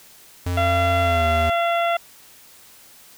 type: tone with pitch glide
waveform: square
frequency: 88.8 to 80.49 Hz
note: F2 to E2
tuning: +29 to -41 cents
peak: -22 dBFS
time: 0.46-1.5 s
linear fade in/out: 5 ms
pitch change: -170 cents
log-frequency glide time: 1.02-1.26 s
type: harmonic tone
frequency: 683 Hz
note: F5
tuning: 39 cents flat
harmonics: 1 / 2 / 3 / 4 / 5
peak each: -19 / -25 / -29 / -31 / -33 dBFS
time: 0.57-1.97 s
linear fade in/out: 5 ms
effects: white hiss -48 dBFS RMS until 3.17 s